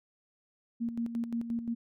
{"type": "tone with tremolo", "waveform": "sine", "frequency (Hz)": 233.1, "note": "A#3", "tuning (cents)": 0, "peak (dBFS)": -29, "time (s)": [0.8, 1.75], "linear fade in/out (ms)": 20, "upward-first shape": "square", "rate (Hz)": 5.7, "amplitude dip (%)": 60, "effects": []}